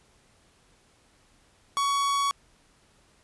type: tone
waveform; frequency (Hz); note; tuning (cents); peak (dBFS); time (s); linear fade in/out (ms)
45% pulse; 1121; C#6; +19; -23; 1.77-2.31; 0
effects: pink hiss -62 dBFS RMS until 3.23 s + resampled to 24000 Hz